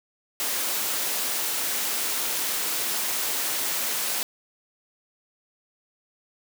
white high-pass noise, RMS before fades -27 dBFS, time 0.4-4.23 s, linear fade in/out 0 ms, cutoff 240 Hz, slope 12 dB/octave, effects none

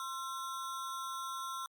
square ring-modulated tone, 1202 Hz, D6, 40 cents sharp, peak -36 dBFS, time 0-1.66 s, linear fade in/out 0 ms, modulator 150 Hz, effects Opus 48 kbps

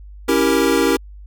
square chord, C# diminished seventh, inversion none, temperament equal with one note detuned, 277.2 / 329.6 / 392 / 468.6 Hz, C#4 / E4 / G4 / Bb4, 0 / 0 / 0 / +9 cents, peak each -20 dBFS, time 0.28-0.97 s, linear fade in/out 10 ms, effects added 50 Hz sine -35 dBFS peak until 1.26 s

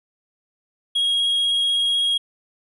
triangle tone with vibrato, 3285 Hz, G#7, 20 cents flat, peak -16 dBFS, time 0.95-2.18 s, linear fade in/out 10 ms, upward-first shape square, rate 16 Hz, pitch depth 9 cents each way, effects resampled to 24000 Hz

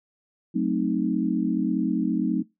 sine chord, F# diminished seventh, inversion none, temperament equal, 185 / 220 / 261.6 / 311.1 Hz, F#3 / A3 / C4 / Eb4, 0 / 0 / 0 / 0 cents, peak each -27 dBFS, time 0.54-2.43 s, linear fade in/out 20 ms, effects noise-tail reverb RT60 0.2 s tail -22 dB re dry

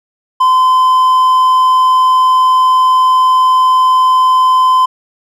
triangle tone, 1026 Hz, C6, 34 cents flat, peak -4 dBFS, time 0.4-4.86 s, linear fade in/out 10 ms, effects none

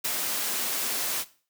white noise with ADSR envelope, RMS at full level -26 dBFS, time 0.04-1.25 s, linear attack 12 ms, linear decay 17 ms, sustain -3 dB, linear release 50 ms, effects noise-tail reverb RT60 0.4 s tail -17 dB re dry + high-pass 200 Hz 12 dB/octave

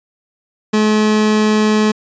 30% pulse tone, 214.1 Hz, A3, 47 cents flat, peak -8 dBFS, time 0.73-1.92 s, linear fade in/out 10 ms, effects resampled to 16000 Hz

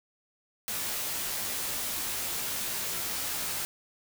white noise with comb filter, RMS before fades -33 dBFS, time 0.68-3.65 s, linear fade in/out 0 ms, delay 16 ms, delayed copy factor -0.8, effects none

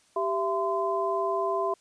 sine tone cluster, 391.4 / 669 / 1027 Hz, G4 / E5 / C6, -3 / +25 / -33 cents, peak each -29 dBFS, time 0.16-1.74 s, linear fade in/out 5 ms, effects white hiss -63 dBFS RMS until 1.8 s + resampled to 22050 Hz

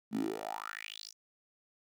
10% pulse tone with high-pass filter sweep, 53.2 Hz, G#1, 42 cents sharp, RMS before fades -39 dBFS, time 0.11-1.14 s, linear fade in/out 50 ms, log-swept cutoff 200 to 6300 Hz, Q 6.4, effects none

